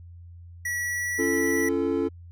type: tone with pitch glide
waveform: square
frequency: 1935 to 1955.2 Hz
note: B6 to B6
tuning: -36 to -18 cents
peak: -27 dBFS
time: 0.65-1.69 s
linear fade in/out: 5 ms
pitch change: +18 cents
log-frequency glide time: 0.77-1.49 s
type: chord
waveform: triangle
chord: Db augmented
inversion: none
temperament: equal with one note detuned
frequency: 277.2 / 341.3 / 440 Hz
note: Db4 / F4 / A4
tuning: 0 / -40 / 0 cents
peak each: -25 dBFS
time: 1.18-2.09 s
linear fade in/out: 20 ms
effects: added 86 Hz sine -42 dBFS peak until 2.31 s